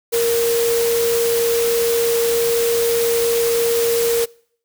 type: tone in noise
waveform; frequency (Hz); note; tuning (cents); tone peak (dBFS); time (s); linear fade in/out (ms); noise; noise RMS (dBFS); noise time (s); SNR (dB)
sine; 466.2; A#4; 0; -15; 0.12-4.26; 20; white; -24; 0.12-4.26; +6
effects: noise-tail reverb RT60 0.6 s tail -25 dB re dry